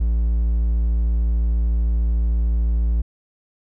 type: tone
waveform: triangle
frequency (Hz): 56.8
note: A#1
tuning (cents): -44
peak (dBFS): -14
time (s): 0-3.02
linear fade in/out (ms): 10
effects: none